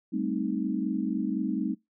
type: chord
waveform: sine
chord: A half-diminished seventh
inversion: third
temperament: equal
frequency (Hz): 196 / 220 / 261.6 / 311.1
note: G3 / A3 / C4 / Eb4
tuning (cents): 0 / 0 / 0 / 0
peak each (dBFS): -32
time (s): 0.12-1.75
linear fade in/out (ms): 20
effects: noise-tail reverb RT60 0.2 s tail -26 dB re dry